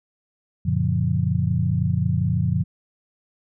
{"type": "chord", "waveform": "sine", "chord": "Gb major seventh", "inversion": "none", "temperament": "equal with one note detuned", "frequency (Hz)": [92.5, 116.54, 142.08, 174.61], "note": ["Gb2", "Bb2", "Db3", "F3"], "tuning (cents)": [0, 0, 43, 0], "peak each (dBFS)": -24, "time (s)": [0.65, 2.64], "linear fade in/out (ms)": 10, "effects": []}